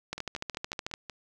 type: two click trains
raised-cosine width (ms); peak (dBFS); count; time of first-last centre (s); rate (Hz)
0.2; -16 / -22; 12 / 6; 0.13-0.939 / 0.18-1.097; 13.6 / 5.45
effects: none

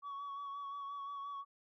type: tone with vibrato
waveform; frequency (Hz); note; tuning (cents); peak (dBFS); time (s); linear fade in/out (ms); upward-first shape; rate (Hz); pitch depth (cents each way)
sine; 1125; C#6; +25; -39; 0.02-1.45; 50; sine; 5.7; 27
effects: tanh soft clip ceiling -40 dBFS

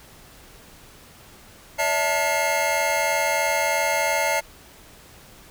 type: tone cluster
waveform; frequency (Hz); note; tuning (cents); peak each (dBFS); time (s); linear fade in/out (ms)
square; 571 / 654 / 889 / 1426 / 2134; D5 / E5 / A5 / F6 / C7; -49 / -14 / +18 / +36 / +34; -28 / -27 / -26 / -33 / -26; 1.78-4.41; 20
effects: pink hiss -48 dBFS RMS until 5.5 s

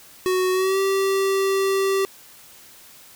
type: tone with pitch glide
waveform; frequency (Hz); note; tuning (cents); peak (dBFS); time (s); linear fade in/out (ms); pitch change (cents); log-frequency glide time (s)
square; 370 to 388.6; F#4 to G4; 0 to -15; -19; 0.26-2.05; 0; +85; 0.52-0.79
effects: white hiss -47 dBFS RMS until 3.15 s

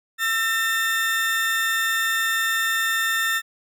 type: tone pair together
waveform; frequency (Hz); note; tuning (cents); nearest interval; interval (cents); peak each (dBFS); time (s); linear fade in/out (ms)
35% pulse; 1335.8 / 1810; E6 / A6; +23 / +48; perfect fourth; 525; -26 / -19; 0.18-3.42; 50
effects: none

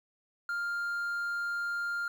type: tone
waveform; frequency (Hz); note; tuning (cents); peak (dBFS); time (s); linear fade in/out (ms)
triangle; 1400; F6; +4; -29; 0.49-2.08; 2
effects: 10-bit

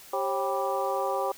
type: harmonic tone with a mistuned harmonic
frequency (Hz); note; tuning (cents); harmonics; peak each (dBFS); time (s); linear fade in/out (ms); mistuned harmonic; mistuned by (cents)
196; G3; 0; 2 / 3 / 4 / 5 / 6; -33 / -30 / -31 / -34 / -34; 0.13-1.32; 5; 3; -140
effects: white hiss -49 dBFS RMS until 1.37 s

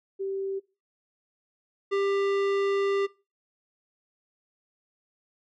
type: tone pair in turn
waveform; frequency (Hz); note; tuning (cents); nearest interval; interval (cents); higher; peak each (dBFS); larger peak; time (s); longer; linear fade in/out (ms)
sine / square; 389.1 / 396.4; G4 / G4; -13 / +19; unison; 32; second; -28 / -24; second; 0.19-0.6 / 1.91-3.07; second; 20
effects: noise-tail reverb RT60 0.3 s tail -22 dB re dry + low-pass 3000 Hz 12 dB/octave

